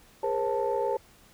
sine tone cluster, 409.5 / 477 / 537 / 882 Hz, G#4 / A#4 / C5 / A5, -24 / +40 / +45 / +4 cents, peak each -30 dBFS, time 0.23-0.97 s, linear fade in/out 5 ms, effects tanh soft clip ceiling -17 dBFS + pink hiss -57 dBFS RMS until 1.33 s

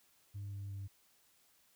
sine tone with pitch steps, 100.5 / 99.52 / 98.55 Hz, G2 / G2 / G2, +44 / +27 / +10 cents, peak -39 dBFS, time 0.34-0.88 s, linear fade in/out 20 ms, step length 180 ms, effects tanh soft clip ceiling -39 dBFS + white hiss -70 dBFS RMS until 1.75 s

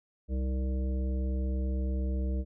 harmonic tone with a mistuned harmonic, 65.41 Hz, C2, in tune, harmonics 1 / 3 / 5 / 7 / 9, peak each -28 / -38 / -42 / -45 / -47 dBFS, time 0.28-2.45 s, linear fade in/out 50 ms, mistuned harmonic 5, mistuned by -55 cents, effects none

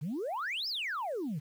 sine exponential two-way sweep, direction up then down, 133.4 to 5410 to 133.4 Hz, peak -31 dBFS, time 0.01-1.4 s, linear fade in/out 20 ms, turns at 0.68 s, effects tanh soft clip ceiling -30 dBFS + 10-bit

